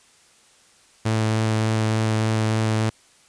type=tone with vibrato; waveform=sawtooth; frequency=110 Hz; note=A2; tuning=in tune; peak=-15 dBFS; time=1.05-2.9 s; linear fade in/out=10 ms; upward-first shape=sine; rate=3.4 Hz; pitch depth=9 cents each way; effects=white hiss -55 dBFS RMS until 3.28 s + resampled to 22050 Hz